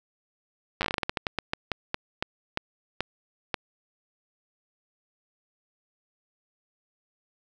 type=slowing click train; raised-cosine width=0.3 ms; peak=-10 dBFS; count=21; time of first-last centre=0.81-3.542 s; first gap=9 ms; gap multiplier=1.24; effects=none